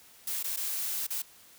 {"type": "noise with dropouts", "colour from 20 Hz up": "blue", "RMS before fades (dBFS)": -33, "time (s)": [0.27, 1.22], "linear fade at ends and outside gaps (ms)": 5, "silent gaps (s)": [[0.429, 0.441], [0.563, 0.571], [1.068, 1.104]], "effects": ["white hiss -56 dBFS RMS until 1.58 s"]}